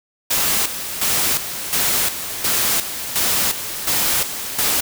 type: noise with tremolo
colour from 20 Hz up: white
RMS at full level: -18 dBFS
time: 0.3-4.81 s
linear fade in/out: 10 ms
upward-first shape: square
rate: 1.4 Hz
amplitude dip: 65%
effects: none